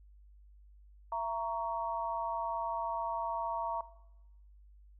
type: chord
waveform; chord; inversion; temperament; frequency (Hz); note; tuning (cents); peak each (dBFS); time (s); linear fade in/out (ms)
sine; A# diminished; second; just; 671.3 / 932.3 / 1118.8; E5 / A#5 / C#6; +31 / 0 / +16; -40 / -34 / -40; 1.12-3.81; 2
effects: noise-tail reverb RT60 0.9 s tail -17 dB re dry + added 50 Hz sine -55 dBFS peak until 4.99 s